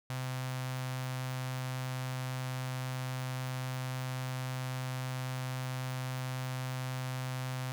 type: tone with notch filter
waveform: sawtooth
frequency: 129.1 Hz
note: C3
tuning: 23 cents flat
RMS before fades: -37 dBFS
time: 0.1-7.72 s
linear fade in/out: 0 ms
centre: 340 Hz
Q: 0.7
effects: none